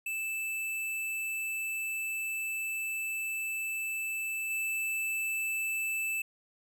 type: tone with level steps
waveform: square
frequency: 2637 Hz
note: E7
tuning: in tune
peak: -33 / -31 dBFS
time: 0.06-6.22 s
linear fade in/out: 5 ms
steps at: 4.5 s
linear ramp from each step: 10 ms
effects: none